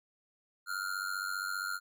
square tone with amplitude modulation, 1407 Hz, F6, 12 cents sharp, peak -31 dBFS, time 0.66-1.8 s, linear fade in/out 50 ms, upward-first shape sine, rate 95.1 Hz, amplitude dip 85%, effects none

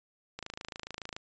click train, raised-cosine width 0.2 ms, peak -22 dBFS, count 22, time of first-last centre 0.39-1.165 s, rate 27.1 Hz, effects resampled to 16000 Hz

